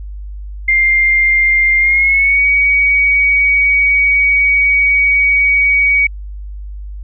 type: tone with pitch glide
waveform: sine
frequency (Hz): 2105 to 2256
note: C7 to C#7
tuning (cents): +10 to +30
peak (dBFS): -8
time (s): 0.68-6.07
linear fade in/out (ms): 5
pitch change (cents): +120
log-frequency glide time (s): 1.78-2.44
effects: added 50 Hz sine -24 dBFS peak until 7.03 s